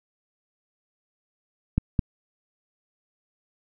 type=clicks; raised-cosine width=5 ms; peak=-8 dBFS; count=2; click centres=1.78 / 1.992 s; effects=none